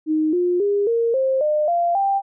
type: tone with pitch steps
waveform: sine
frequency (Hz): 311.1 / 355.3 / 405.8 / 463.4 / 529.3 / 604.5 / 690.4 / 788.5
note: D#4 / F4 / G#4 / A#4 / C5 / D5 / F5 / G5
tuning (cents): 0 / +30 / -40 / -10 / +20 / +50 / -20 / +10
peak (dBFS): -16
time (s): 0.06-2.22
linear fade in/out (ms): 50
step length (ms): 270
effects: none